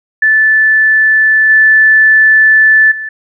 sine tone with level steps, 1750 Hz, A6, 10 cents flat, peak -5 / -3 / -18 dBFS, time 0.22-3.09 s, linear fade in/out 5 ms, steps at 1.49 / 2.91 s, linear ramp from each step 10 ms, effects none

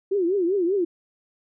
sine tone with vibrato, 370 Hz, F#4, in tune, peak -19 dBFS, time 0.11-0.85 s, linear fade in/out 10 ms, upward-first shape triangle, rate 5.1 Hz, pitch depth 210 cents each way, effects none

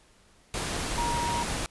sine tone in noise, 946 Hz, A#5, 25 cents sharp, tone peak -28 dBFS, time 0.98-1.43 s, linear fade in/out 0 ms, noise pink, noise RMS -31 dBFS, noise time 0.54-1.66 s, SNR 0 dB, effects pink hiss -60 dBFS RMS until 1.7 s + resampled to 24000 Hz

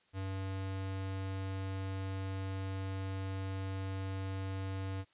square tone, 96 Hz, G2, 36 cents flat, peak -37 dBFS, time 0.13-5.05 s, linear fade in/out 50 ms, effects white hiss -70 dBFS RMS until 5.13 s + resampled to 8000 Hz

